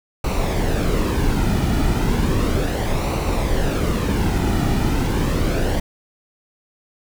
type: noise with flanger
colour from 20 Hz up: brown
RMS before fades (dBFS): -19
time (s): 0.24-5.8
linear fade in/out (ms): 5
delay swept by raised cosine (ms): 0.59 to 1.89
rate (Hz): 0.34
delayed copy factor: -0.5
effects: none